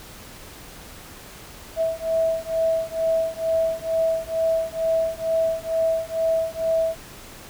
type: beating tone pair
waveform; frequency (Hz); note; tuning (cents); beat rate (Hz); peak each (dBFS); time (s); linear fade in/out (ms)
sine; 651 / 653.2; E5 / E5; -22 / -16; 2.2; -23; 1.76-6.96; 50
effects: pink hiss -42 dBFS RMS until 7.49 s